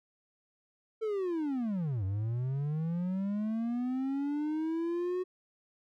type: linear two-way sweep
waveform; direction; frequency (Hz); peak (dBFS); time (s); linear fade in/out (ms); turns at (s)
triangle; down then up; 450 to 92.8 to 369.8; -28; 1.01-5.24; 20; 2.04
effects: none